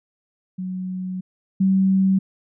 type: tone pair in turn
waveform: sine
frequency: 185 / 191.3 Hz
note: F#3 / G3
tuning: 0 / -42 cents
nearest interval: minor second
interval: 58 cents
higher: second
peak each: -25 / -14 dBFS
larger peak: second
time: 0.58-1.21 / 1.6-2.19 s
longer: first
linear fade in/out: 10 ms
effects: none